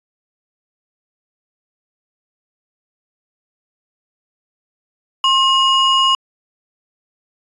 triangle ring-modulated tone, 1975.5 Hz, B6, in tune, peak -6 dBFS, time 5.24-6.15 s, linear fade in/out 2 ms, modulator 908 Hz, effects resampled to 22050 Hz

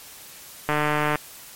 click train, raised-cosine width 0.5 ms, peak -7 dBFS, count 71, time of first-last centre 0.69-1.157 s, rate 150 Hz, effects white hiss -43 dBFS RMS until 1.55 s + MP3 64 kbps

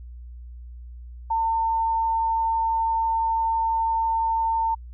sine tone, 903 Hz, A5, 45 cents sharp, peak -20 dBFS, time 1.3-4.75 s, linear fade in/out 10 ms, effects added 60 Hz sine -37 dBFS peak until 4.93 s

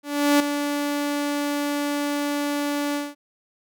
sawtooth tone with ADSR envelope, 289.3 Hz, D4, 26 cents flat, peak -10 dBFS, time 0.03-3.15 s, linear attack 370 ms, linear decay 4 ms, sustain -9 dB, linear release 200 ms, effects none

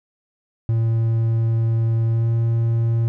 triangle tone with pitch glide, 113.8 to 115.19 Hz, A#2 to A#2, -41 to -20 cents, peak -14 dBFS, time 0.69-3.08 s, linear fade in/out 0 ms, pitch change +21 cents, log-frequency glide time 2.09-2.28 s, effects none

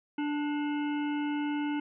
harmonic tone with a mistuned harmonic, 293.5 Hz, D4, 1 cent flat, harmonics 1 / 3 / 5 / 7 / 9 / 10, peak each -29 / -39 / -43 / -46 / -48 / -49 dBFS, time 0.18-1.8 s, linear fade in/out 5 ms, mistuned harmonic 7, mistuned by +65 cents, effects none

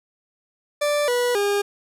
40% pulse tone with pitch steps, 587.3 / 488.2 / 405.8 Hz, D5 / B4 / G#4, 0 / -20 / -40 cents, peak -18 dBFS, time 0.81-1.62 s, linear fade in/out 10 ms, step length 270 ms, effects resampled to 32000 Hz + 8-bit

